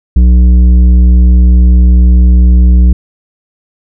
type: tone with tanh clipping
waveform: triangle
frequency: 61.1 Hz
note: B1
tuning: 18 cents flat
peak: -3 dBFS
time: 0.16-2.93 s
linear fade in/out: 5 ms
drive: 13 dB
effects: none